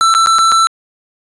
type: tone with dropouts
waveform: square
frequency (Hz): 1333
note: E6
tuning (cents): +19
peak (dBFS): -8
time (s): 0.01-0.67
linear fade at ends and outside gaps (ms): 0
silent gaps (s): 0.14-0.149 / 0.261-0.271 / 0.385-0.39 / 0.518-0.522
effects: resampled to 22050 Hz